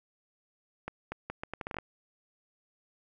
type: accelerating click train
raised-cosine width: 0.5 ms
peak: -21 dBFS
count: 11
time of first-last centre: 0.88-1.786 s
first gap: 240 ms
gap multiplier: 0.75
effects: none